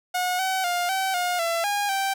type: tone with pitch steps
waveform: sawtooth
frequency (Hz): 725 / 758 / 706 / 766 / 714 / 672 / 816 / 780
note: F#5 / F#5 / F5 / G5 / F5 / E5 / G#5 / G5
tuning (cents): -35 / +42 / +19 / -40 / +38 / +33 / -31 / -9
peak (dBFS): -19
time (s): 0.14-2.14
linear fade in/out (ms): 10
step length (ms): 250
effects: none